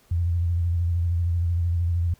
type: tone with vibrato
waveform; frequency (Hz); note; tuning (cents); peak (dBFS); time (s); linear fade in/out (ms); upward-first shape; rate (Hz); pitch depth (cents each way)
sine; 85.8; F2; -30; -20; 0.11-2.14; 5; square; 13; 37
effects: pink hiss -59 dBFS RMS until 2.19 s